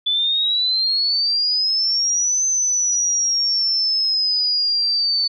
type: exponential two-way sweep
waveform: sine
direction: up then down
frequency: 3466 to 6180 to 4494 Hz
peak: -16 dBFS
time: 0.06-5.28 s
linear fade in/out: 10 ms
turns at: 2.45 s
effects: none